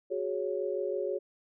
sine chord, F# suspended second, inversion none, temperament just, 370 / 416.2 / 555 Hz, F#4 / G#4 / C#5, 0 / +4 / +2 cents, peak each -34 dBFS, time 0.1-1.19 s, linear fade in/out 20 ms, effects none

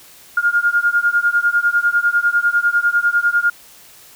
sine beating tone pair, 1411 / 1421 Hz, F6 / F6, +17 / +30 cents, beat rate 10 Hz, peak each -16 dBFS, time 0.37-3.5 s, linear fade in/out 5 ms, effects white hiss -44 dBFS RMS until 4.15 s

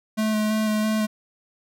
square tone with vibrato, 215.5 Hz, A3, 36 cents flat, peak -21 dBFS, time 0.17-1.07 s, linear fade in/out 20 ms, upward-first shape square, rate 3 Hz, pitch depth 12 cents each way, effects none

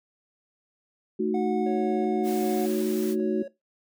sine chord, D# diminished, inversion second, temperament equal, 220 / 311.1 / 370 Hz, A3 / D#4 / F#4, 0 / 0 / 0 cents, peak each -28 / -30 / -25 dBFS, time 1.19-3.43 s, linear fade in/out 10 ms
triangle tone with pitch glide, 731 to 726.4 Hz, F#5 to F#5, -21 to -32 cents, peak -29 dBFS, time 1.34-2.66 s, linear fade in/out 5 ms, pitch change -11 cents, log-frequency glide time 1.61-2.26 s
triangle tone with tremolo, 554.4 Hz, C#5, in tune, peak -33 dBFS, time 1.66-3.48 s, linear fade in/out 5 ms, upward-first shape square, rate 1.3 Hz, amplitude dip 45%
white noise, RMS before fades -41 dBFS, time 2.23-3.16 s, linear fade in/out 50 ms
effects noise-tail reverb RT60 0.2 s tail -18 dB re dry

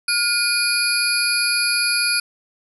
sine tone cluster, 1422 / 2426 / 4438 / 4885 / 11070 Hz, F6 / D#7 / C#8 / D#8 / F9, +31 / -44 / +1 / -33 / -16 cents, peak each -23 dBFS, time 0.08-2.2 s, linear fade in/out 5 ms, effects tanh soft clip ceiling -5 dBFS

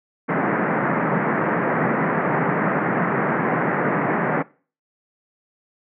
pink band-pass noise, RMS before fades -21 dBFS, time 0.28-4.43 s, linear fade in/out 20 ms, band 140 to 2000 Hz, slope 48 dB/octave, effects noise-tail reverb RT60 0.4 s tail -22 dB re dry

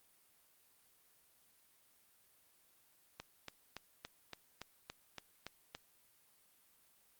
click train, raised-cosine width 0.2 ms, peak -27 dBFS, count 10, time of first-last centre 3.2-5.75 s, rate 3.53 Hz, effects white hiss -70 dBFS RMS until 7.19 s + Opus 32 kbps

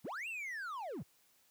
triangle linear two-way sweep, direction up then down, 91.1 to 2794 to 91.1 Hz, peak -38 dBFS, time 0.04-1.03 s, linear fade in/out 10 ms, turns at 0.28 s, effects white hiss -70 dBFS RMS until 1.5 s + high-pass 60 Hz 12 dB/octave

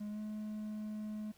triangle tone with pitch glide, 208.7 to 213.1 Hz, G#3 to G#3, +9 to +45 cents, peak -37 dBFS, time 0-1.32 s, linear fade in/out 10 ms, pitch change +36 cents, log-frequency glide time 0.1-0.19 s, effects pink hiss -66 dBFS RMS until 1.37 s

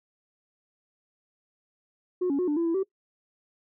sine tone with pitch steps, 362.6 / 279.6 / 362.3 / 295.3 / 336.4 / 332.4 / 383.9 Hz, F#4 / C#4 / F#4 / D4 / E4 / E4 / G4, -35 / +15 / -36 / +10 / +35 / +15 / -36 cents, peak -21 dBFS, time 2.21-2.833 s, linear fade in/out 10 ms, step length 89 ms, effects noise-tail reverb RT60 0.1 s tail -22 dB re dry + tanh soft clip ceiling -21 dBFS

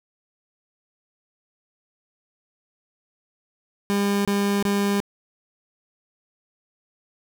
30% pulse tone bursts, 201.3 Hz, G3, 46 cents sharp, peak -17 dBFS, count 3, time 3.9-5.002 s, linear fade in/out 0 ms, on 350 ms, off 26 ms, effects none

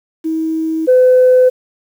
sine tone pair in turn, 320.4 / 507.3 Hz, E4 / B4, -49 / +46 cents, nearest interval minor sixth, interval 795 cents, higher second, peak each -14 / -4 dBFS, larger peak second, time 0.24-0.87 / 0.87-1.5 s, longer neither, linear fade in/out 20 ms, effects tanh soft clip ceiling -2 dBFS + 7-bit

